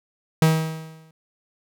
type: tone with exponential decay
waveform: 45% pulse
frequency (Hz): 159.5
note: D#3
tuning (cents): +43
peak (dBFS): -12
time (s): 0.42-1.11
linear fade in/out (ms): 2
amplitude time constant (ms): 150
effects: none